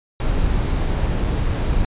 brown noise with dropouts, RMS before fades -19 dBFS, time 0.2-1.85 s, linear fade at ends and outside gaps 1 ms, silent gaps 1.241-1.246 s, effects resampled to 8000 Hz

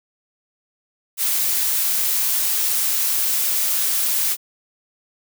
blue noise, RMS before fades -20 dBFS, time 1.17-4.37 s, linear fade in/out 50 ms, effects none

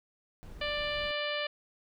brown noise, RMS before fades -46 dBFS, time 0.43-1.11 s, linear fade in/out 0 ms
harmonic tone, 590 Hz, D5, 8 cents sharp, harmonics 1 / 2 / 3 / 4 / 5 / 6 / 7 / 8, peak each -35 / -41 / -38 / -39 / -38 / -43 / -45 / -49 dBFS, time 0.61-1.47 s, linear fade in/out 5 ms
effects none

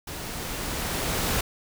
pink noise with level ramp, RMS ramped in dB -36 to -25 dBFS, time 0.07-1.41 s, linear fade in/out 5 ms, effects none

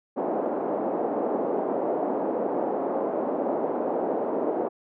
white band-pass noise, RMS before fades -27 dBFS, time 0.16-4.69 s, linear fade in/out 20 ms, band 250 to 710 Hz, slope 24 dB/octave, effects none

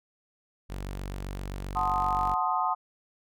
sawtooth tone, 47.65 Hz, G1, 48 cents flat, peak -30 dBFS, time 0.69-2.35 s, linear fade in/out 20 ms
sine chord, F# diminished seventh, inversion none, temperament equal with one note detuned, 734.5 / 880 / 1046.5 / 1244.5 Hz, F#5 / A5 / C6 / Eb6, -13 / 0 / 0 / 0 cents, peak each -30 dBFS, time 1.75-2.75 s, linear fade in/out 20 ms
effects none

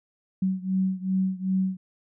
sine beating tone pair, 187.7 / 190.3 Hz, F#3 / F#3, +25 / +49 cents, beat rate 2.6 Hz, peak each -25 / -27 dBFS, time 0.42-1.77 s, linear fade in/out 5 ms, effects none

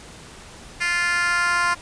10% pulse tone with high-pass filter sweep, 349.2 Hz, F4, in tune, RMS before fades -21 dBFS, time 0.8-1.75 s, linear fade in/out 20 ms, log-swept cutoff 2000 to 1100 Hz, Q 2.4, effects pink hiss -42 dBFS RMS until 1.81 s + resampled to 22050 Hz

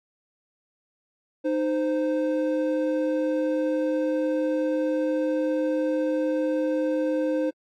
triangle tone pair together, 308.4 / 518.7 Hz, D#4 / C5, -15 / -15 cents, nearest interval major sixth, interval 900 cents, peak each -23 dBFS, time 1.44-7.51 s, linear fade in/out 20 ms, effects AAC 48 kbps

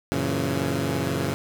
15% pulse chord, F# dominant seventh, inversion none, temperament equal with one note detuned, 92.5 / 116.54 / 138.59 / 167.02 Hz, F#2 / A#2 / C#3 / E3, 0 / 0 / 0 / +23 cents, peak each -24 / -25 / -21 / -24 dBFS, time 0.12-1.34 s, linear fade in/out 0 ms, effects none

